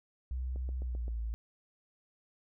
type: tone with pitch glide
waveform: sine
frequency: 63.4 to 56.16 Hz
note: B1 to A1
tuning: +46 to +36 cents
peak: -33 dBFS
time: 0.31-1.34 s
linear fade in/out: 0 ms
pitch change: -210 cents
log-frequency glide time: 0.79-1.19 s
type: click train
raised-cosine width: 2 ms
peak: -35 dBFS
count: 5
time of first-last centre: 0.56-1.081 s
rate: 7.68 Hz
effects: none